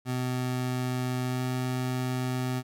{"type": "tone with pitch glide", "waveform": "25% pulse", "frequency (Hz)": [126.4, 127.35], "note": ["B2", "C3"], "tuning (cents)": [41, -46], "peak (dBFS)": -24, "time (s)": [0.05, 2.63], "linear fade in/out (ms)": 50, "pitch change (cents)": 13, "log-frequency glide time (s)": [1.26, 1.42], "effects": []}